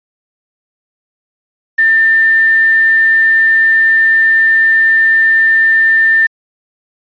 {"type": "tone with quantisation", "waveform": "sine", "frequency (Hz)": 1794, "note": "A6", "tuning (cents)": 33, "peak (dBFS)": -6, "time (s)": [1.78, 6.27], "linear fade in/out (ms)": 10, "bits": 5, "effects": ["resampled to 11025 Hz"]}